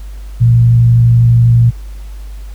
sine tone with frequency modulation, 118 Hz, A#2, 22 cents sharp, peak -4 dBFS, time 0.4-1.71 s, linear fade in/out 20 ms, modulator 52.1 Hz, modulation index 0.24, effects added 50 Hz sine -24 dBFS peak until 2.54 s + pink hiss -44 dBFS RMS until 2.54 s

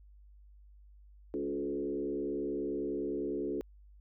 sine tone with frequency modulation, 356.4 Hz, F4, 35 cents sharp, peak -32 dBFS, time 1.34-3.61 s, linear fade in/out 0 ms, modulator 69.7 Hz, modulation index 1.4, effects added 50 Hz sine -54 dBFS peak until 4 s

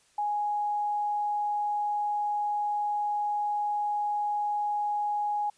sine tone, 830.6 Hz, G#5, in tune, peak -26 dBFS, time 0.18-5.5 s, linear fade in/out 5 ms, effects white hiss -64 dBFS RMS until 5.57 s + resampled to 22050 Hz

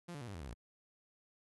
sawtooth tone with pitch steps, 173.8 / 144.47 / 120.09 / 99.82 / 82.98 / 68.97 / 57.33 Hz, F3 / D3 / B2 / G2 / E2 / C#2 / A#1, -8 / -28 / -48 / +32 / +12 / -8 / -28 cents, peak -40 dBFS, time 0.08-0.542 s, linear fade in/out 10 ms, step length 66 ms, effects AAC 32 kbps

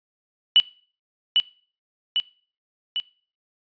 sine tone with echo, 2960 Hz, F#7, in tune, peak -10 dBFS, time 0.56-0.6 s, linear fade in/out 0 ms, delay 800 ms, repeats 3, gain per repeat -4 dB, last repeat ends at 3 s, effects noise-tail reverb RT60 0.4 s tail -21 dB re dry + resampled to 11025 Hz

